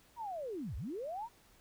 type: linear two-way sweep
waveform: sine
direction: down then up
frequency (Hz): 979 to 49 to 979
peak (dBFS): -38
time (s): 0.16-1.29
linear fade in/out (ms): 50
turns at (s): 0.76
effects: pink hiss -65 dBFS RMS until 1.6 s